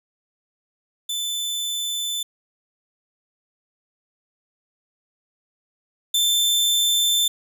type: tone pair in turn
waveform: sawtooth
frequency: 3520 / 3547 Hz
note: A7 / A7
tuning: 0 / +13 cents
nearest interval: unison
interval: 13 cents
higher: second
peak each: -21 / -14 dBFS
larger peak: second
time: 1.09-2.23 / 6.14-7.28 s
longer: neither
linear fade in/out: 5 ms
effects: none